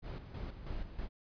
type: noise with tremolo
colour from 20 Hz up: brown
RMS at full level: -40 dBFS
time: 0.02-1.09 s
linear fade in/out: 50 ms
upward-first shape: square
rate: 3.1 Hz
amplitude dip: 60%
effects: resampled to 11025 Hz